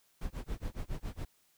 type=noise with tremolo; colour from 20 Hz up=brown; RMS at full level=-36 dBFS; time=0.21-1.25 s; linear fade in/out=5 ms; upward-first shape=sine; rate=7.2 Hz; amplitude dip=100%; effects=white hiss -70 dBFS RMS until 1.57 s